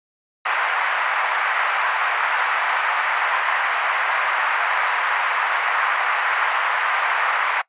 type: band-pass noise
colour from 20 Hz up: pink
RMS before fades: -21 dBFS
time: 0.45-7.62 s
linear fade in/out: 10 ms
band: 880 to 2200 Hz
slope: 24 dB/octave
effects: noise-tail reverb RT60 0.1 s tail -21 dB re dry + resampled to 8000 Hz